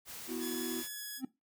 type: noise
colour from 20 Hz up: white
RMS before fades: -46 dBFS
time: 0.05-0.89 s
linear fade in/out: 50 ms
type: chord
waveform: triangle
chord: B suspended fourth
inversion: none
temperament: equal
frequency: 246.9 / 329.6 / 370 Hz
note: B3 / E4 / F#4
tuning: 0 / 0 / 0 cents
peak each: -38 dBFS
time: 0.27-0.84 s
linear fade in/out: 50 ms
type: tone with pitch glide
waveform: 5% pulse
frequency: 1701 to 1682.4 Hz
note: G#6 to G#6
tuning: +41 to +22 cents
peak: -30 dBFS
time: 0.39-1.22 s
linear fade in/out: 50 ms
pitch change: -19 cents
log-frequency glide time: 0.86-1.04 s
type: tone with exponential growth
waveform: triangle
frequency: 261.6 Hz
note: C4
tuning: in tune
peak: -28 dBFS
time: 1.17-1.25 s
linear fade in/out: 5 ms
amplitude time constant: 16 ms
effects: noise-tail reverb RT60 0.2 s tail -17 dB re dry